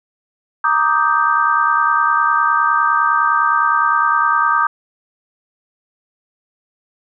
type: chord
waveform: sine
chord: Eb major seventh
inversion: second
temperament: equal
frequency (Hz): 932.3 / 1174.7 / 1244.5 / 1568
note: Bb5 / D6 / Eb6 / G6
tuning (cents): 0 / 0 / 0 / 0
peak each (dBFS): -20 / -17 / -16 / -18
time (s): 0.64-4.67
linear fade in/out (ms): 5
effects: none